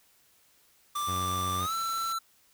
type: tone with pitch glide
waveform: square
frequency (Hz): 1178 to 1337.6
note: D6 to E6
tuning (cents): +5 to +25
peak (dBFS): -30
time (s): 0.95-2.19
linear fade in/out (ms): 10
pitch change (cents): +220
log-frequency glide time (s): 1.58-1.73
type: noise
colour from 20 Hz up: white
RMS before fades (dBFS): -45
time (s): 0.95-2.13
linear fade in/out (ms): 5
type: tone with vibrato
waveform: sawtooth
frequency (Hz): 92.1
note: F#2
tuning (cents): -7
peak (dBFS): -30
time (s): 1.07-1.67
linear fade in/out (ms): 20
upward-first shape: square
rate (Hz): 16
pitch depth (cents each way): 9
effects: white hiss -64 dBFS RMS until 2.53 s